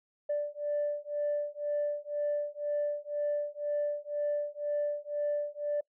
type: beating tone pair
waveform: sine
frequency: 586 / 588 Hz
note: D5 / D5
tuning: -4 / +2 cents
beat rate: 2 Hz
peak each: -32 / -32 dBFS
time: 0.29-5.81 s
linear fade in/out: 10 ms
effects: noise-tail reverb RT60 0.1 s tail -24 dB re dry + tanh soft clip ceiling -24 dBFS